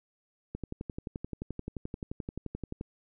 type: click train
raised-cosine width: 3 ms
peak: -23 dBFS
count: 27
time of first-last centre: 0.55-2.811 s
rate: 11.5 Hz
effects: none